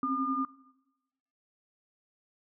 sine tone cluster, 261.3 / 271.9 / 1210 Hz, C4 / C#4 / D#6, -2 / -33 / -49 cents, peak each -34 / -34 / -30 dBFS, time 0.03-0.45 s, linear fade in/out 2 ms, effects noise-tail reverb RT60 1.0 s tail -20 dB re dry

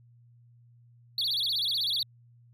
triangle tone with vibrato, 3895 Hz, B7, 25 cents flat, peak -25 dBFS, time 1.18-2.03 s, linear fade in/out 2 ms, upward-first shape sine, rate 16 Hz, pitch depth 290 cents each way, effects added 119 Hz sine -55 dBFS peak until 2.53 s

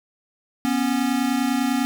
square tone pair together, 244.2 / 274.2 Hz, B3 / C#4, -19 / -19 cents, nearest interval major second, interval 200 cents, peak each -23 dBFS, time 0.65-1.85 s, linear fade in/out 0 ms, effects none

